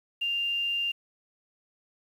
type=tone with quantisation; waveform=sine; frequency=2794 Hz; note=F7; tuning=in tune; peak=-26 dBFS; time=0.21-0.92 s; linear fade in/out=10 ms; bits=9; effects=none